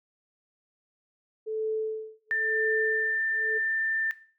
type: tone with tremolo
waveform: sine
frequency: 437.3 Hz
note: A4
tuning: 11 cents flat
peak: -25 dBFS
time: 1.46-3.59 s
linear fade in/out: 20 ms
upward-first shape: sine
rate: 0.97 Hz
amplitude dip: 100%
type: tone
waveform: sine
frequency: 1786 Hz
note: A6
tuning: 25 cents sharp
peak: -24 dBFS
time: 2.31-4.11 s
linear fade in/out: 0 ms
effects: noise-tail reverb RT60 0.4 s tail -17 dB re dry